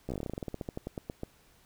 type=slowing click train; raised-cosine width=2 ms; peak=-22 dBFS; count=22; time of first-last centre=0.09-1.234 s; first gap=14 ms; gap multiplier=1.12; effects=pink hiss -63 dBFS RMS until 1.65 s